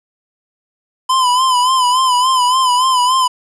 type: tone with vibrato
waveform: square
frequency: 1015 Hz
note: B5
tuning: 47 cents sharp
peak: -11 dBFS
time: 1.09-3.28 s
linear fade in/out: 10 ms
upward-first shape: sine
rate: 3.5 Hz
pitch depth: 64 cents each way
effects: resampled to 24000 Hz + 7-bit